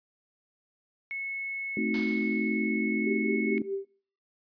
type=tone; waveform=sine; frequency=2195 Hz; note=C#7; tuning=18 cents flat; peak=-32 dBFS; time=1.11-3.58 s; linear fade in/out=0 ms
type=chord; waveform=sine; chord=A diminished seventh; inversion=none; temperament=equal; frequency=220 / 261.6 / 311.1 / 370 Hz; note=A3 / C4 / Eb4 / Gb4; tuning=0 / 0 / 0 / 0 cents; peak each=-30 / -33 / -33 / -34 dBFS; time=1.77-3.62 s; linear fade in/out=2 ms
type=noise with exponential decay; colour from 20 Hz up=white; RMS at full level=-36 dBFS; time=1.94-2.86 s; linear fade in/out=2 ms; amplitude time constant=200 ms
type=tone with tremolo; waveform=sine; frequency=392 Hz; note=G4; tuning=in tune; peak=-27 dBFS; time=3.06-3.85 s; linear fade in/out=10 ms; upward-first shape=triangle; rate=4.8 Hz; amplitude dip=90%
effects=noise-tail reverb RT60 0.5 s tail -22 dB re dry + resampled to 11025 Hz